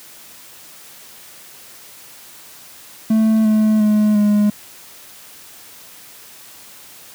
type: tone with pitch steps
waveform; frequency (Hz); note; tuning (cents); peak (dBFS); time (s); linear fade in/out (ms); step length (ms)
triangle; 220 / 215.8 / 211.8 / 207.8; A3 / A3 / G#3 / G#3; 0 / -33 / +34 / +1; -9; 3.1-4.5; 5; 350
effects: white hiss -41 dBFS RMS until 7.14 s + high-pass 80 Hz 12 dB/octave